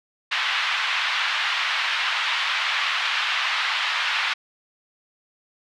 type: band-pass noise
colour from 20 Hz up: white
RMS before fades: -24 dBFS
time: 0.31-4.34 s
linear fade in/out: 10 ms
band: 970 to 3400 Hz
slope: 24 dB/octave
effects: none